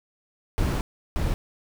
brown noise bursts at uneven times, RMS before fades -24 dBFS, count 2, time 0.58-0.81 / 1.16-1.34 s, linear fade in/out 0 ms, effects none

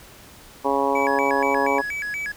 harmonic tone, 138.59 Hz, C#3, in tune, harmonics 2 / 3 / 4 / 5 / 6 / 7 / 8, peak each -27 / -25 / -25 / -30 / -26 / -24 / -30 dBFS, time 0.64-1.82 s, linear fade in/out 20 ms
triangle tone with vibrato, 1961 Hz, B6, 13 cents flat, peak -24 dBFS, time 0.95-2.32 s, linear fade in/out 5 ms, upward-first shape square, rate 4.2 Hz, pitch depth 270 cents each way
effects pink hiss -46 dBFS RMS until 2.36 s

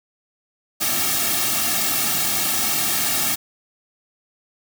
white noise with comb filter, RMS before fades -21 dBFS, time 0.8-3.36 s, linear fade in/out 20 ms, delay 2 ms, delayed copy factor -1, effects none

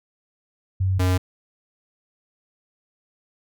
sine / square tone pair in turn, 94.5 / 91.7 Hz, F#2 / F#2, +37 / -15 cents, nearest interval minor second, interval 52 cents, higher first, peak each -18 dBFS, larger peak neither, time 0.8-0.99 / 0.99-1.18 s, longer neither, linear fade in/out 10 ms, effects none

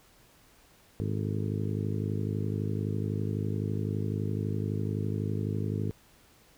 harmonic tone with a mistuned harmonic, 51.9 Hz, G#1, in tune, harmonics 2 / 3 / 4 / 5 / 6 / 7 / 8 / 9, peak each -31 / -35 / -37 / -39 / -41 / -42 / -43 / -44 dBFS, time 1-5.91 s, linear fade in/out 0 ms, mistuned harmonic 9, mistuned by -65 cents, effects pink hiss -60 dBFS RMS until 6.57 s

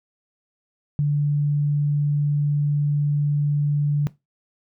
sine tone, 146 Hz, D3, 10 cents flat, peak -17 dBFS, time 0.99-4.07 s, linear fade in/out 0 ms, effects noise-tail reverb RT60 0.2 s tail -18 dB re dry

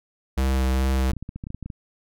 square tone with vibrato, 65.6 Hz, C2, 5 cents sharp, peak -20 dBFS, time 0.37-1.12 s, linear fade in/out 10 ms, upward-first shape sine, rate 2.4 Hz, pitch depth 16 cents each way
clicks, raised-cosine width 5 ms, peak -21 dBFS, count 12, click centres 1.134 / 1.167 / 1.226 / 1.291 / 1.36 / 1.439 / 1.469 / 1.504 / 1.546 / 1.627 / 1.66 / 1.702 s
effects none

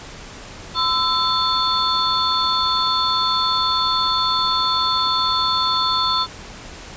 sine tone cluster, 1023 / 1327 / 3537 / 4359 Hz, C6 / E6 / A7 / C#8, -39 / +11 / +8 / -30 cents, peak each -22 dBFS, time 0.74-6.27 s, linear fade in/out 50 ms, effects pink hiss -37 dBFS RMS until 6.96 s + resampled to 16000 Hz

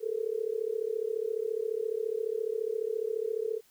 sine tone with amplitude modulation, 443 Hz, A4, 12 cents sharp, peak -25 dBFS, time 0-3.61 s, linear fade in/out 50 ms, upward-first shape sine, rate 34.5 Hz, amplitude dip 95%, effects white hiss -64 dBFS RMS until 3.7 s

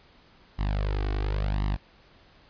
sawtooth tone with flanger, 50.4 Hz, G1, 49 cents sharp, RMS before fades -27 dBFS, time 0.58-1.77 s, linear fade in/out 20 ms, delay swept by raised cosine 1 to 2.7 ms, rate 0.94 Hz, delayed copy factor +0.9, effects pink hiss -57 dBFS RMS until 2.49 s + resampled to 11025 Hz

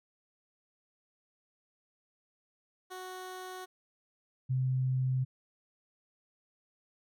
15% pulse / sine tone pair in turn, 370 / 129.57 Hz, F#4 / C3, 0 / -17 cents, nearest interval octave + tritone, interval 1817 cents, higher first, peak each -35 / -27 dBFS, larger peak second, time 2.9-3.66 / 4.49-5.25 s, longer neither, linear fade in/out 20 ms, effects none

